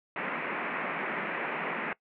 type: band-pass noise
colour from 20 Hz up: white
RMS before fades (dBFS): -34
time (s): 0.16-1.93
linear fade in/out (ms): 2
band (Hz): 160 to 2400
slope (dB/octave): 48
effects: noise-tail reverb RT60 0.1 s tail -22 dB re dry